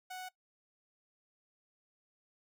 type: tone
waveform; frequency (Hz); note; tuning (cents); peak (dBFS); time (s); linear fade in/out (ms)
sawtooth; 740; F#5; 0; -38; 0.1-0.29; 10
effects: noise-tail reverb RT60 0.1 s tail -19 dB re dry